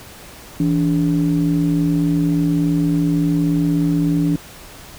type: ring-modulated tone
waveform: triangle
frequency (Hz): 61.74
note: B1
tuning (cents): 0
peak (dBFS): -9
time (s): 0.6-4.36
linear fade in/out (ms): 0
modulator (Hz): 227
effects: pink hiss -39 dBFS RMS until 4.98 s